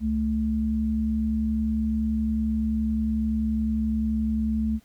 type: tone pair together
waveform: sine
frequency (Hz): 69.3 / 219.4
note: C#2 / A3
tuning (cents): 0 / -5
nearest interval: octave + minor sixth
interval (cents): 1995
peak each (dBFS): -28 / -23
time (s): 0-4.8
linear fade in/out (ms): 50
effects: pink hiss -61 dBFS RMS until 4.84 s